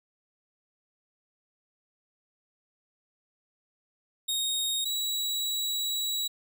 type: tone pair in turn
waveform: sawtooth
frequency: 3729 / 3894 Hz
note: A#7 / B7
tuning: 0 / -25 cents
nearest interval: minor second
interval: 75 cents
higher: second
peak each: -24 / -25 dBFS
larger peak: first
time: 4.28-4.85 / 4.85-6.28 s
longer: second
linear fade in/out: 10 ms
effects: none